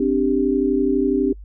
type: chord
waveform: sine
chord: C suspended second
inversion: none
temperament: equal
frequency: 261.6 / 293.7 / 392 Hz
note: C4 / D4 / G4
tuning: 0 / 0 / 0 cents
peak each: -20 dBFS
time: 0-1.33 s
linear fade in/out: 5 ms
effects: noise-tail reverb RT60 0.1 s tail -26 dB re dry + added 50 Hz sine -35 dBFS peak until 1.44 s